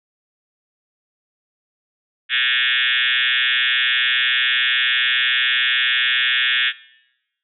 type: tone with frequency modulation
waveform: sine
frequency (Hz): 2544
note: D#7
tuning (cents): +38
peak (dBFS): -15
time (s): 2.29-6.73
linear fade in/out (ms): 50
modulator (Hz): 127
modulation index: 7.7
effects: noise-tail reverb RT60 0.9 s tail -21 dB re dry